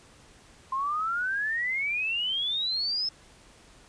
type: exponential sweep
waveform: sine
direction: up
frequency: 1042 to 5274 Hz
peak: -26 dBFS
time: 0.72-3.09 s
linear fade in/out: 5 ms
effects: pink hiss -55 dBFS RMS until 3.88 s + resampled to 22050 Hz